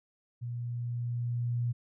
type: tone with level ramp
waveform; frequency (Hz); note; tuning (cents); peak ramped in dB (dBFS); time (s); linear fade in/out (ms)
sine; 120; B2; -49; -34 to -27; 0.41-1.73; 20
effects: none